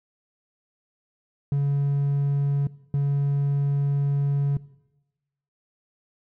triangle tone bursts at uneven times, 141.2 Hz, C#3, 32 cents sharp, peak -17 dBFS, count 2, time 1.52-2.67 / 2.94-4.57 s, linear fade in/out 2 ms, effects noise-tail reverb RT60 1.0 s tail -21 dB re dry + tanh soft clip ceiling -14 dBFS

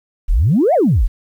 sine exponential two-way sweep, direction up then down, 30.87 to 760 to 31.8 Hz, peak -9 dBFS, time 0.28-1.08 s, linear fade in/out 20 ms, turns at 0.74 s, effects tanh soft clip ceiling -5 dBFS + 8-bit

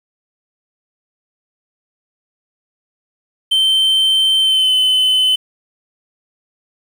triangle tone with pitch glide, 3107 to 3038 Hz, G7 to F#7, -16 to +45 cents, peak -9 dBFS, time 3.51-5.36 s, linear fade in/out 10 ms, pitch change -39 cents, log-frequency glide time 4.4-4.72 s, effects 7-bit

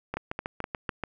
two click trains, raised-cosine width 0.5 ms, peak -16 / -16 dBFS, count 4 / 7, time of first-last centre 0.14-0.892 / 0.17-1.037 s, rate 3.99 / 6.92 Hz, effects none

